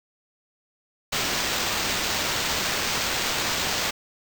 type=noise with sample-and-hold; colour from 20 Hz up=white; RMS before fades=-26 dBFS; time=1.12-3.91 s; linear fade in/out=10 ms; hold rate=11025 Hz; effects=none